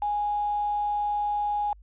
sine tone with quantisation, 828 Hz, G#5, 5 cents flat, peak -24 dBFS, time 0.02-1.73 s, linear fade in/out 2 ms, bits 7, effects added 50 Hz sine -48 dBFS peak until 1.82 s + resampled to 8000 Hz

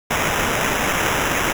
white noise with sample-and-hold, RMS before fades -20 dBFS, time 0.1-1.53 s, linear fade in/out 10 ms, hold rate 4410 Hz, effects none

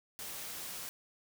white noise, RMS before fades -43 dBFS, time 0.19-0.89 s, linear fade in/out 0 ms, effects none

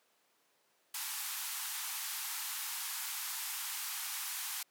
white band-pass noise, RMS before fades -40 dBFS, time 0.94-4.63 s, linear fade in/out 5 ms, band 780 to 16000 Hz, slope 96 dB/octave, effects pink hiss -72 dBFS RMS until 4.7 s + high-pass 400 Hz 12 dB/octave

